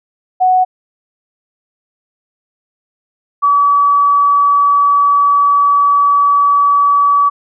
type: tone pair in turn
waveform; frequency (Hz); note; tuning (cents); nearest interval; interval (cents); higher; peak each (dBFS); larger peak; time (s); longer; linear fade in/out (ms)
sine; 740 / 1143.4; F#5 / D6; 0 / -47; minor sixth; 753; second; -7; neither; 0.4-0.65 / 3.42-7.3; second; 20
effects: none